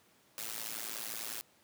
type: noise with amplitude modulation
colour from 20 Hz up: white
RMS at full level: -37 dBFS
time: 0.38-1.41 s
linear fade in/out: 0 ms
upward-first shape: sine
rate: 111 Hz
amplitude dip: 90%
effects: pink hiss -66 dBFS RMS until 1.63 s + high-pass 150 Hz 12 dB/octave